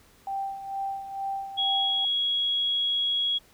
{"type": "tone with tremolo", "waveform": "sine", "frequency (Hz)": 784, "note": "G5", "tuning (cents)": 0, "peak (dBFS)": -27, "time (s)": [0.27, 2.05], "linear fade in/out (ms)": 2, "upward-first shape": "sine", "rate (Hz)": 2.2, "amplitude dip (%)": 65}
{"type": "tone", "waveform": "sine", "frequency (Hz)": 3322, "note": "G#7", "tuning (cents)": 0, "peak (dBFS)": -23, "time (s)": [1.57, 3.39], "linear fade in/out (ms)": 20}
{"effects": ["pink hiss -58 dBFS RMS until 3.53 s"]}